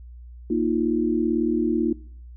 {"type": "chord", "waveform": "sine", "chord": "Bb suspended fourth", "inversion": "none", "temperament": "equal", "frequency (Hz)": [233.1, 311.1, 349.2], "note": ["Bb3", "Eb4", "F4"], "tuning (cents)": [0, 0, 0], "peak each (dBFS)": -24, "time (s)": [0.5, 1.93], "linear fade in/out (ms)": 5, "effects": ["noise-tail reverb RT60 0.6 s tail -22 dB re dry", "added 60 Hz sine -39 dBFS peak until 2.36 s"]}